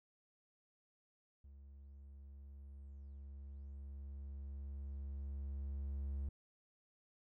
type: tone with level ramp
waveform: triangle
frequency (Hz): 69.3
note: C#2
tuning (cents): 0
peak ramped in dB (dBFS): -53 to -36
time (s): 1.44-6.29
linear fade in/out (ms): 5
effects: none